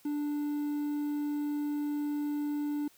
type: tone with quantisation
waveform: triangle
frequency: 293.7 Hz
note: D4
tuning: in tune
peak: -28 dBFS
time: 0.05-2.88 s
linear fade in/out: 5 ms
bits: 9
effects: white hiss -62 dBFS RMS until 2.97 s